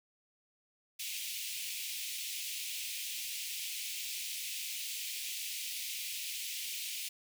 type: high-pass noise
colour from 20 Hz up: pink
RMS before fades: -40 dBFS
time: 0.99-7.09 s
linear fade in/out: 10 ms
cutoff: 2300 Hz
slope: 48 dB/octave
effects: none